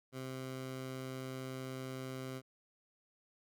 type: tone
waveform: 15% pulse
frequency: 130.81 Hz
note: C3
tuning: in tune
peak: -35 dBFS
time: 0.12-2.42 s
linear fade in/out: 50 ms
effects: none